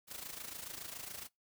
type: noise with amplitude modulation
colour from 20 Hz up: white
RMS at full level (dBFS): -43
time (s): 0.07-1.29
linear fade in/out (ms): 50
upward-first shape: sine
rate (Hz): 27.1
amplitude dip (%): 70
effects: noise-tail reverb RT60 0.2 s tail -25 dB re dry